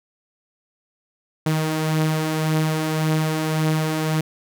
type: beating tone pair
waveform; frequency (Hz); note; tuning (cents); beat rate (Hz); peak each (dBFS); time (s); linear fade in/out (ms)
sawtooth; 155.3 / 157.1; D#3 / D#3; -3 / +17; 1.8; -23 / -16; 1.46-4.21; 5
effects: none